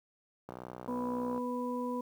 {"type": "click train", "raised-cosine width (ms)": 1, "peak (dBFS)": -29, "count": 56, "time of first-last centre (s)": [0.49, 1.379], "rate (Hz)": 61.9}
{"type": "harmonic tone", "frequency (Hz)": 246.9, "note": "B3", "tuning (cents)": 0, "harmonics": [1, 2, 4], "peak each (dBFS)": [-35, -38, -39], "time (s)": [0.88, 2.01], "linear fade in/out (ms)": 5}
{"effects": ["high-pass 100 Hz 12 dB/octave", "10-bit"]}